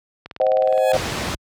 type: click train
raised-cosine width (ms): 0.3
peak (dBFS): -18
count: 11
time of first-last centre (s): 0.26-0.778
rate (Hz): 19.3
type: chord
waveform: sine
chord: C diminished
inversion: none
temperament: just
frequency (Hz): 523.3 / 627.9 / 753.5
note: C5 / Eb5 / Gb5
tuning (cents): 0 / +16 / +31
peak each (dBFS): -17 / -19 / -22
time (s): 0.4-0.97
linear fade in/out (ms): 2
type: tone with exponential growth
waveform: 15% pulse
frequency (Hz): 839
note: G#5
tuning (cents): +17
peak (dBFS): -16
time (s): 0.59-0.92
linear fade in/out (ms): 1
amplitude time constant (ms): 70
type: low-pass noise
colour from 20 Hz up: pink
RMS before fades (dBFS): -25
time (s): 0.93-1.35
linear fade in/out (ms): 5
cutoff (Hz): 6300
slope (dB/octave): 12
effects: high-pass 60 Hz 12 dB/octave